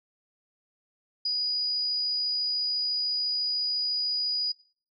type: tone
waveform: sine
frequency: 4917 Hz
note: D#8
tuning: 21 cents flat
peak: -25 dBFS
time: 1.25-4.52 s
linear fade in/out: 5 ms
effects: noise-tail reverb RT60 0.4 s tail -17 dB re dry